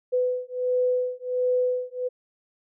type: beating tone pair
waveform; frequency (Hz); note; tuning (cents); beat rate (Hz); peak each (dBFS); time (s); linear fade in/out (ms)
sine; 500 / 501.4; B4 / B4; +21 / +26; 1.4; -25; 0.12-2.09; 20
effects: none